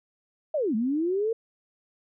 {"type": "linear two-way sweep", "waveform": "sine", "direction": "down then up", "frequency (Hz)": [650, 207.7, 463.7], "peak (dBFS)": -23, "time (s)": [0.54, 1.33], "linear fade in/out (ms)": 5, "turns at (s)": 0.75, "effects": []}